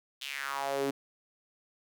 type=tone with high-pass filter sweep; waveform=sawtooth; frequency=138.59 Hz; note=C#3; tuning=in tune; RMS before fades=-34 dBFS; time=0.21-0.91 s; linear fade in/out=10 ms; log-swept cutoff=3400 to 300 Hz; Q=3.7; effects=none